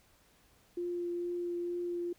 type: tone with vibrato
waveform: sine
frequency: 349.2 Hz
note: F4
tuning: in tune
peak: -33 dBFS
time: 0.77-2.13 s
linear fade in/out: 5 ms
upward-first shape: triangle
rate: 2.2 Hz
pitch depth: 11 cents each way
effects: pink hiss -66 dBFS RMS until 2.18 s